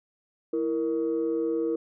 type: tone pair together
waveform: sine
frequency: 330 / 466.7 Hz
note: E4 / A#4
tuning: +2 / +2 cents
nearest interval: tritone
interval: 600 cents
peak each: -26 dBFS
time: 0.53-1.76 s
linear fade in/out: 5 ms
effects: tanh soft clip ceiling -19 dBFS